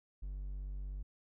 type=tone; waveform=triangle; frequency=48.23 Hz; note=G1; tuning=27 cents flat; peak=-37 dBFS; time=0.22-1.03 s; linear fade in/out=10 ms; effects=none